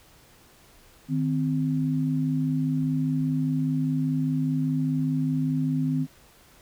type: tone pair together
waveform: sine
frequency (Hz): 154.33 / 259.3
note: D#3 / C4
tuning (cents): -14 / -15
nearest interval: major sixth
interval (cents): 899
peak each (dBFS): -25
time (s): 1.08-6.07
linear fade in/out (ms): 50
effects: pink hiss -55 dBFS RMS until 6.61 s

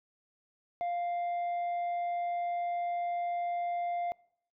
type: tone with tanh clipping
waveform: triangle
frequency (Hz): 698.5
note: F5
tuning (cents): 0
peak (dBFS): -31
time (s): 0.81-4.12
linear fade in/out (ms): 0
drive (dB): 8
effects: noise-tail reverb RT60 0.7 s tail -25 dB re dry

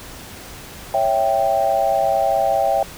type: chord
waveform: sine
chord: C# diminished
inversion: none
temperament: equal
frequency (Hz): 554.4 / 659.3 / 784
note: C#5 / E5 / G5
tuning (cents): 0 / 0 / 0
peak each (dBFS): -22 / -19 / -18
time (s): 0.94-2.83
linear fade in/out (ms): 2
effects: pink hiss -37 dBFS RMS until 2.97 s

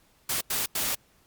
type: noise bursts at uneven times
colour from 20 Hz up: white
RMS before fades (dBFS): -28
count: 3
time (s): 0.29-0.41 / 0.5-0.66 / 0.75-0.95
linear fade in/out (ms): 5
effects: pink hiss -63 dBFS RMS until 1.26 s + Opus 48 kbps

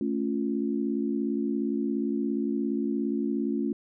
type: chord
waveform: sine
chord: A augmented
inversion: none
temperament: equal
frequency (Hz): 220 / 277.2 / 349.2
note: A3 / C#4 / E#4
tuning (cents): 0 / 0 / 0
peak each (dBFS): -29 / -29 / -32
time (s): 0.01-3.73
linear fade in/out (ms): 2
effects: none

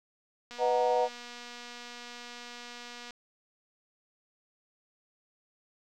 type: click train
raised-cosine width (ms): 0.2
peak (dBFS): -28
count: 627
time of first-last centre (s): 0.51-3.108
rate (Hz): 241
type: chord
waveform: sine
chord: B major seventh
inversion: none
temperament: equal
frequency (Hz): 493.9 / 622.3 / 740 / 932.3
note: B4 / D#5 / F#5 / A#5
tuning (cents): 0 / 0 / 0 / 0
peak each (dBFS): -27 / -32 / -29 / -32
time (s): 0.58-1.09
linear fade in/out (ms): 50
effects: none

